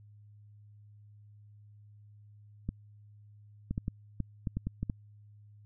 clicks, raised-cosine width 5 ms, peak -20 dBFS, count 10, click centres 2.69 / 3.71 / 3.779 / 3.881 / 4.203 / 4.472 / 4.57 / 4.67 / 4.83 / 4.898 s, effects added 104 Hz sine -53 dBFS peak until 5.65 s

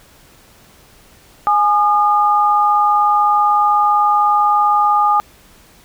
sine tone pair together, 833 / 1217.2 Hz, G#5 / D#6, +5 / -38 cents, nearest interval perfect fifth, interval 657 cents, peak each -13 dBFS, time 1.47-5.2 s, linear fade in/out 0 ms, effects pink hiss -47 dBFS RMS until 5.84 s

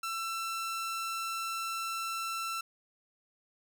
sawtooth tone, 1340 Hz, E6, 28 cents sharp, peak -30 dBFS, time 0.03-2.61 s, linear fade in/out 5 ms, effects none

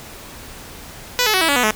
5% pulse tone with pitch steps, 493.9 / 430 / 374.3 / 325.9 / 283.7 / 246.9 / 215 Hz, B4 / A4 / F#4 / E4 / C#4 / B3 / A3, 0 / -40 / +20 / -20 / +40 / 0 / -40 cents, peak -3 dBFS, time 1.19-1.708 s, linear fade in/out 0 ms, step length 74 ms, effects pink hiss -37 dBFS RMS until 1.75 s

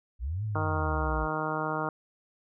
sine linear two-way sweep, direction up then down, 52.5 to 110 to 52.5 Hz, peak -29 dBFS, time 0.19-1.28 s, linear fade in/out 50 ms, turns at 0.44 s
harmonic tone, 155.56 Hz, D#3, in tune, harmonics 1 / 2 / 3 / 4 / 5 / 6 / 7 / 8 / 9, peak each -37 / -37 / -37 / -37 / -37 / -37 / -37 / -37 / -37 dBFS, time 0.55-1.89 s, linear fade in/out 2 ms
effects none

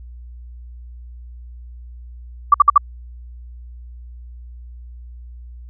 sine tone bursts, 1161 Hz, D6, 20 cents flat, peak -4 dBFS, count 4, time 2.52-2.779 s, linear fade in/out 5 ms, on 22 ms, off 57 ms, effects added 60 Hz sine -34 dBFS peak until 5.69 s

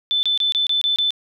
sine tone bursts, 3520 Hz, A7, in tune, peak -16 dBFS, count 7, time 0.11-1.106 s, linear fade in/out 0 ms, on 120 ms, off 26 ms, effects none

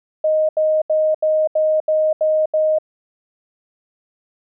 sine tone bursts, 622.3 Hz, D#5, in tune, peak -13 dBFS, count 8, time 0.24-2.786 s, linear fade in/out 5 ms, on 250 ms, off 78 ms, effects none

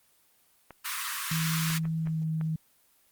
clicks, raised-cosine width 0.5 ms, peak -29 dBFS, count 5, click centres 0.707 / 1.703 / 1.854 / 2.072 / 2.412 s
pink high-pass noise, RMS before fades -33 dBFS, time 0.84-1.79 s, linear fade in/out 20 ms, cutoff 1000 Hz, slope 96 dB/octave
sine tone with pitch glide, 161.4 to 158.9 Hz, E3 to D#3, -36 to +37 cents, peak -27 dBFS, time 1.31-2.56 s, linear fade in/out 5 ms, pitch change -27 cents, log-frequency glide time 1.98-2.19 s
effects white hiss -65 dBFS RMS until 3.11 s + Opus 24 kbps

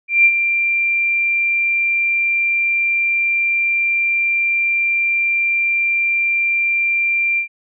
sine tone with ADSR envelope, 2371 Hz, D7, 16 cents sharp, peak -6 dBFS, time 0.08-7.48 s, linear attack 170 ms, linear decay 57 ms, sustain -8 dB, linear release 99 ms, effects none

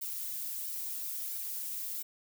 violet noise with flanger, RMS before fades -38 dBFS, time 0.01-2.03 s, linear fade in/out 10 ms, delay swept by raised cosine 1.3 to 4.5 ms, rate 1.5 Hz, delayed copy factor +0.9, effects none

